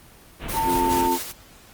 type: low-pass noise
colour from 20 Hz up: pink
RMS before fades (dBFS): -31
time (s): 0.39-1.1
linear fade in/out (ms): 50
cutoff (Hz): 3500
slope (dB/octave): 48
type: noise with tremolo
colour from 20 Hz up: white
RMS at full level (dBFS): -30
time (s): 0.48-1.33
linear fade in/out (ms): 20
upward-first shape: square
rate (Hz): 4.7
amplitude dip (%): 45
type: tone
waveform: sine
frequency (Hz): 899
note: A5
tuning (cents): +37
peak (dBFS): -20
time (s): 0.53-1.18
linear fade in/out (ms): 50
type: harmonic tone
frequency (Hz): 87.7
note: F2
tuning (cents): +8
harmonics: 3 / 4 / 5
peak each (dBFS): -26 / -25 / -34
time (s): 0.64-1.19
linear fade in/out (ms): 50
effects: pink hiss -49 dBFS RMS until 1.73 s + Opus 24 kbps